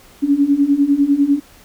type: beating tone pair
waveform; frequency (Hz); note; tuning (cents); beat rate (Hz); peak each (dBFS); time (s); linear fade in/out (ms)
sine; 277.2 / 287.2; C#4 / D4; 0 / -39; 10; -16 / -13; 0.22-1.4; 20
effects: pink hiss -46 dBFS RMS until 1.64 s